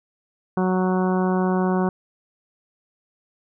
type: harmonic tone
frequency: 185 Hz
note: F#3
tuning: in tune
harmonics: 1 / 2 / 3 / 4 / 5 / 6 / 7 / 8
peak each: -20 / -24 / -31 / -29 / -31 / -32 / -39 / -36 dBFS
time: 0.57-1.89 s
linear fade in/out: 2 ms
effects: none